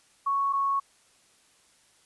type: tone pair in turn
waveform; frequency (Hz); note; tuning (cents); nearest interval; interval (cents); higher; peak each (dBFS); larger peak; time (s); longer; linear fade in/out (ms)
sine; 1109 / 1105.1; C#6 / C#6; 0 / -6; unison; 6; first; -23; neither; 0.26-0.53 / 0.53-0.8; neither; 10
effects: white hiss -62 dBFS RMS until 2.05 s + resampled to 24000 Hz